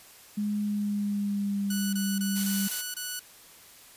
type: tone with pitch glide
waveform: sine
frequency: 207.7 to 197.18 Hz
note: G#3 to G3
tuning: 0 to +10 cents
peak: -26 dBFS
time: 0.37-2.68 s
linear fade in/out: 10 ms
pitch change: -90 cents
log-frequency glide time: 0.6-2.03 s
type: tone bursts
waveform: 5% pulse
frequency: 1480 Hz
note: F#6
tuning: in tune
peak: -21 dBFS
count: 6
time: 1.7-3.195 s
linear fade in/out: 5 ms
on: 230 ms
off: 23 ms
type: noise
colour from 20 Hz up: blue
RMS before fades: -32 dBFS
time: 2.35-2.82 s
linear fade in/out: 20 ms
effects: white hiss -52 dBFS RMS until 3.96 s + resampled to 32000 Hz